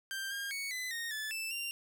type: tone with pitch steps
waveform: sawtooth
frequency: 1577 / 1613 / 2224 / 2013 / 1854 / 1736 / 2644 / 2775 Hz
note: G6 / G6 / C#7 / B6 / A#6 / A6 / E7 / F7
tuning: +10 / +49 / +5 / +33 / -10 / -24 / +5 / -12 cents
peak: -33 dBFS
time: 0.11-1.71 s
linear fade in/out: 0 ms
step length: 200 ms
effects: none